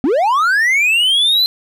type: linear sweep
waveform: triangle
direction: up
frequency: 233.1 to 4112 Hz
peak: -9 dBFS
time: 0.04-1.46 s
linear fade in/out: 0 ms
effects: none